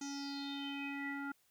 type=tone with low-pass filter sweep; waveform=square; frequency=280.3 Hz; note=C#4; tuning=19 cents sharp; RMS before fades=-42 dBFS; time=0.01-1.32 s; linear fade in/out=5 ms; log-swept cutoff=6400 to 1500 Hz; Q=8.1; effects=white hiss -73 dBFS RMS until 1.5 s